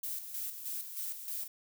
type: noise with tremolo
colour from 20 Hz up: violet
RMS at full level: -38 dBFS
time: 0.03-1.48 s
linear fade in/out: 5 ms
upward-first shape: square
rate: 3.2 Hz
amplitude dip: 55%
effects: none

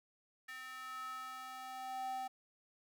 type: tone with high-pass filter sweep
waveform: square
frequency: 258.2 Hz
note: C4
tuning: 23 cents flat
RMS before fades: -45 dBFS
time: 0.48-2.28 s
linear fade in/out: 10 ms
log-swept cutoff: 1700 to 700 Hz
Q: 5.3
effects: none

